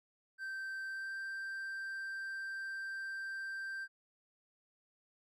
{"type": "tone with pitch glide", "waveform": "triangle", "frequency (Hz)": [1558, 1570.7], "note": ["G6", "G6"], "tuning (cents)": [-11, 3], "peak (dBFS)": -37, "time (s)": [0.38, 3.88], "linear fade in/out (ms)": 50, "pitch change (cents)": 14, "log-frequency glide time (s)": [0.86, 1.15], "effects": ["MP3 64 kbps"]}